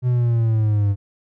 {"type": "linear sweep", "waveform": "triangle", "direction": "down", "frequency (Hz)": [126.2, 98.7], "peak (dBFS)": -13, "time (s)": [0.02, 0.96], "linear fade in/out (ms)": 50, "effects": []}